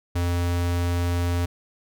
square tone, 87.2 Hz, F2, 2 cents flat, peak -22 dBFS, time 0.15-1.46 s, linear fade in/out 10 ms, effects none

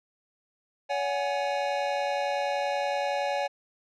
square chord, C# suspended fourth, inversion none, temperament equal with one note detuned, 567.3 / 740 / 830.6 Hz, C#5 / F#5 / G#5, +40 / 0 / 0 cents, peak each -30 / -33 / -32 dBFS, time 0.89-3.48 s, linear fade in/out 20 ms, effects low-pass 4000 Hz 12 dB/octave

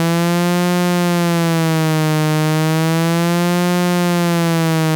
sawtooth tone with vibrato, 165.5 Hz, E3, 7 cents sharp, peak -9 dBFS, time 0-4.95 s, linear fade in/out 0 ms, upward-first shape sine, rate 0.33 Hz, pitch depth 120 cents each way, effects none

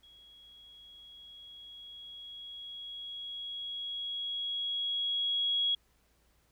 sine tone with level ramp, 3320 Hz, G#7, 1 cent flat, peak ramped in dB -55 to -26 dBFS, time 0.03-5.75 s, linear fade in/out 5 ms, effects added 58 Hz sine -70 dBFS peak until 6.51 s + pink hiss -71 dBFS RMS until 6.51 s

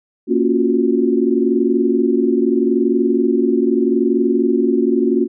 sine chord, Gb major seventh, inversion first, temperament equal, 233.1 / 277.2 / 349.2 / 370 Hz, Bb3 / Db4 / F4 / Gb4, 0 / 0 / 0 / 0 cents, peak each -18 dBFS, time 0.27-5.28 s, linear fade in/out 50 ms, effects none

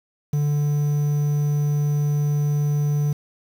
triangle tone with quantisation, 146.7 Hz, D3, 2 cents flat, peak -16 dBFS, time 0.33-3.13 s, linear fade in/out 5 ms, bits 7, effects none

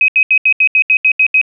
sine tone bursts, 2531 Hz, D#7, 29 cents sharp, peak -6 dBFS, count 10, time 0.01-1.414 s, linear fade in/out 2 ms, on 72 ms, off 76 ms, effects none

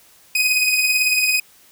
sawtooth beating tone pair, 2489 / 2507 Hz, D#7 / D#7, 0 / +12 cents, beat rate 18 Hz, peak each -19 / -13 dBFS, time 0.35-1.4 s, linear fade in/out 5 ms, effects white hiss -51 dBFS RMS until 1.71 s

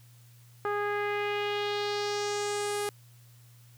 sawtooth tone with low-pass filter sweep, 411.6 Hz, G#4, 16 cents flat, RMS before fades -31 dBFS, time 0.65-2.89 s, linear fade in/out 0 ms, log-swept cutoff 1400 to 11000 Hz, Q 2.3, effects added 119 Hz sine -53 dBFS peak until 3.77 s + white hiss -62 dBFS RMS until 3.77 s

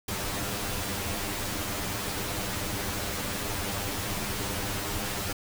pink noise with comb filter, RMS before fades -32 dBFS, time 0.08-5.33 s, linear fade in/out 5 ms, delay 10 ms, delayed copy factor +0.75, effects none

